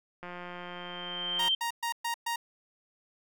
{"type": "click train", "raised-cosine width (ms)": 0.5, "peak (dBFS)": -27, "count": 222, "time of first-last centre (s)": [0.23, 1.479], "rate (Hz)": 177}
{"type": "tone with exponential growth", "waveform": "sine", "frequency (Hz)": 3136, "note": "G7", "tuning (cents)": 0, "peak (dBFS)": -23, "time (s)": [0.3, 1.55], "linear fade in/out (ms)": 5, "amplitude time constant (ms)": 270}
{"type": "tone bursts", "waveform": "sawtooth", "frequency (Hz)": 935, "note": "A#5", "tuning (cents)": 5, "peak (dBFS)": -26, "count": 5, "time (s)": [1.39, 2.36], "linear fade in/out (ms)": 5, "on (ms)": 98, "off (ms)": 120}
{"effects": []}